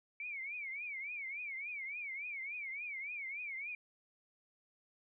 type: tone with vibrato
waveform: sine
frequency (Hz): 2272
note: C#7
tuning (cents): +42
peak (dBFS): -40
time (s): 0.2-3.75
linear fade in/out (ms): 2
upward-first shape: triangle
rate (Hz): 3.5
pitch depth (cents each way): 180
effects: none